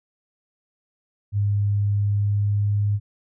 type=tone with pitch glide; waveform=sine; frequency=102 to 102.83 Hz; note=G#2 to G#2; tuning=-31 to -17 cents; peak=-18 dBFS; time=1.32-3 s; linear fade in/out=50 ms; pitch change=+14 cents; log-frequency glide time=1.92-2.87 s; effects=none